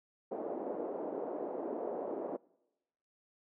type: band-pass noise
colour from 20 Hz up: white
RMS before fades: -39 dBFS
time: 0.31-2.37 s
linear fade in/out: 10 ms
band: 290 to 620 Hz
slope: 24 dB/octave
effects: noise-tail reverb RT60 1.0 s tail -25 dB re dry